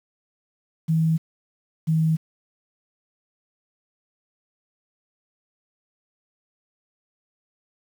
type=tone pair in turn; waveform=sine; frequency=161.1 / 159.71 Hz; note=E3 / D#3; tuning=-39 / +46 cents; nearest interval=unison; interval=15 cents; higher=first; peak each=-17 dBFS; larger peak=neither; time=0.88-1.18 / 1.87-2.17 s; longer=neither; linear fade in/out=20 ms; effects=8-bit